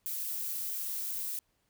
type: noise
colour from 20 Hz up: violet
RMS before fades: -36 dBFS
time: 0.06-1.39 s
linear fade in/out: 0 ms
effects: pink hiss -75 dBFS RMS until 1.69 s